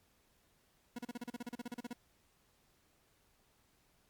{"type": "tone bursts", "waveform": "40% pulse", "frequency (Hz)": 241.1, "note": "B3", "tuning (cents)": -41, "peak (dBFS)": -39, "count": 16, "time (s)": [0.96, 1.932], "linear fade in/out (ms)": 5, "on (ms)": 27, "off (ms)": 36, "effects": ["pink hiss -72 dBFS RMS until 4.09 s", "MP3 96 kbps"]}